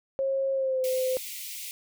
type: tone with pitch glide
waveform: sine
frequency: 540 to 515 Hz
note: C#5 to C5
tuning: -45 to -28 cents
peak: -24 dBFS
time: 0.19-1.17 s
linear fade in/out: 0 ms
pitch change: -83 cents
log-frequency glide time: 0.53-0.83 s
type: high-pass noise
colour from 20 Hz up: white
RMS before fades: -38 dBFS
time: 0.84-1.71 s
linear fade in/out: 0 ms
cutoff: 2000 Hz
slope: 96 dB/octave
effects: none